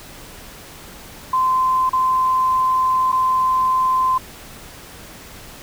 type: tone with dropouts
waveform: sine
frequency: 1034 Hz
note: C6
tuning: 21 cents flat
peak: -14 dBFS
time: 1.33-4.18 s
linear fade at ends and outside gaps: 5 ms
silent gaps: 1.894-1.931 / 3.119-3.126 s
effects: pink hiss -39 dBFS RMS until 5.62 s